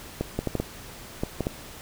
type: clicks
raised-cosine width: 2 ms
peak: -12 dBFS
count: 8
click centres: 0.21 / 0.39 / 0.473 / 0.553 / 0.6 / 1.235 / 1.407 / 1.469 s
effects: pink hiss -43 dBFS RMS until 1.81 s